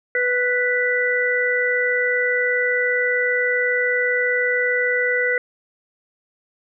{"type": "harmonic tone", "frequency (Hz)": 493.9, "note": "B4", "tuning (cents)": 0, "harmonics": [1, 3, 4], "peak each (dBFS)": [-22, -23, -20], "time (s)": [0.15, 5.38], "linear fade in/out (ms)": 2, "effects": []}